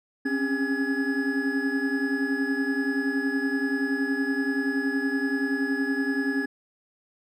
triangle tone cluster, 266.8 / 277.4 / 405.9 / 1689 Hz, C4 / C#4 / G#4 / G#6, +34 / +1 / -40 / +29 cents, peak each -26 / -26 / -32 / -28 dBFS, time 0.25-6.46 s, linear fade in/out 10 ms, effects none

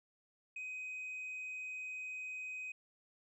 sine tone, 2514 Hz, D#7, 17 cents sharp, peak -39 dBFS, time 0.56-2.72 s, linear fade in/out 5 ms, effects tanh soft clip ceiling -40 dBFS

